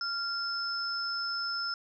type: tone pair together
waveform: sine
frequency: 1388 / 5240 Hz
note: F6 / E8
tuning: -11 / -11 cents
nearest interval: octave + major seventh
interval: 2300 cents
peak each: -34 / -33 dBFS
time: 0.01-1.74 s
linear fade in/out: 2 ms
effects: none